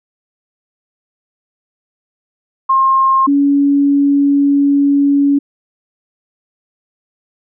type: tone pair in turn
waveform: sine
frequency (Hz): 1066 / 282.3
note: C6 / C#4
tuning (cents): +32 / +32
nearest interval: octave + major seventh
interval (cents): 2300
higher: first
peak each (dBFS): -8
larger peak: neither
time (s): 2.69-3.27 / 3.27-5.39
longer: second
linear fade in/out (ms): 10
effects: none

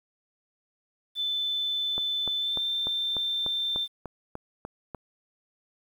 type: tone with pitch glide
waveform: sine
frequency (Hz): 3520 to 3569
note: A7 to A7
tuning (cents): 0 to +24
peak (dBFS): -26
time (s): 1.15-3.88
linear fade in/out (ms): 50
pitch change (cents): +24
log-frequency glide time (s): 2.39-2.59
type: click train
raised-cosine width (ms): 1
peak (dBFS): -22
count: 11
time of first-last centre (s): 1.98-4.947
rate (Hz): 3.37
effects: 9-bit

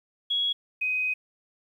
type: tone pair in turn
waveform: sine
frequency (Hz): 3333 / 2511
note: G#7 / D#7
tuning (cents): +5 / +15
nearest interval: perfect fourth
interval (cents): 490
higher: first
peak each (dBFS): -23 / -24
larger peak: first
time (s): 0.3-0.53 / 0.81-1.14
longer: second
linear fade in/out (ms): 10
effects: 10-bit

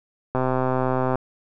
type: click train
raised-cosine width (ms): 1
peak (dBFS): -9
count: 105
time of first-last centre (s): 0.35-1.156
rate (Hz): 129
effects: none

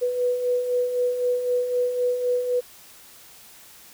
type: beating tone pair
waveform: sine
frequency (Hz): 490.4 / 494.3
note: B4 / B4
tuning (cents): -12 / +1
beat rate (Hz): 3.9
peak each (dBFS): -30 / -21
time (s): 0.01-2.61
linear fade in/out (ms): 20
effects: white hiss -48 dBFS RMS until 3.93 s

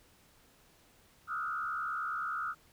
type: tone with frequency modulation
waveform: sine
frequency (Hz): 1336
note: E6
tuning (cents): +23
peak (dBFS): -33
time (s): 1.27-2.55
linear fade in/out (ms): 50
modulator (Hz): 69.7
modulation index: 1.6
effects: pink hiss -64 dBFS RMS until 2.72 s

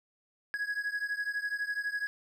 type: beating tone pair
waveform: triangle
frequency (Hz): 1661.2 / 1673.2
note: G#6 / G#6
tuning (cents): 0 / +12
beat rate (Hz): 12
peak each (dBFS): -32 / -34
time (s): 0.54-2.07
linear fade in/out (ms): 0
effects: none

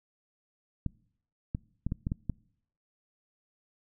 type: clicks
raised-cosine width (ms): 5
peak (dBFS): -18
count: 7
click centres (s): 0.863 / 1.549 / 1.866 / 1.921 / 2.069 / 2.119 / 2.297
effects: noise-tail reverb RT60 0.7 s tail -25 dB re dry

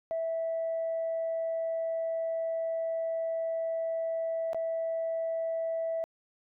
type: tone with dropouts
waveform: sine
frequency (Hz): 656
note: E5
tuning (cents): -9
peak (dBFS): -28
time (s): 0.11-6.04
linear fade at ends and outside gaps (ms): 0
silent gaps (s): 4.532-4.546
effects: tanh soft clip ceiling -25 dBFS

